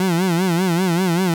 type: tone with vibrato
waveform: 30% pulse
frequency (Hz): 177.7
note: F3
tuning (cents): +30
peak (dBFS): -13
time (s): 0-1.34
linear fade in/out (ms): 2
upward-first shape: sine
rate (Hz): 5.1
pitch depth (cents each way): 130
effects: none